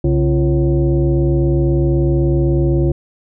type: tone with frequency modulation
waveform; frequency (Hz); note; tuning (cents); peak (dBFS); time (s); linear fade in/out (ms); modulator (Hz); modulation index
sine; 140.1; C#3; +19; -11; 0.04-2.92; 5; 204; 1.3
effects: none